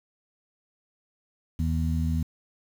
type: harmonic tone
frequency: 80.6 Hz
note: E2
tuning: 38 cents flat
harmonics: 1 / 2 / 3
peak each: -25 / -29 / -31 dBFS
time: 1.59-2.23 s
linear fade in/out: 5 ms
effects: 8-bit